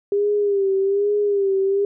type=tone with vibrato; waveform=sine; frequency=400 Hz; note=G4; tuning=35 cents sharp; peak=-16 dBFS; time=0.12-1.85 s; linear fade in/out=2 ms; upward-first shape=sine; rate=1.2 Hz; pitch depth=61 cents each way; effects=none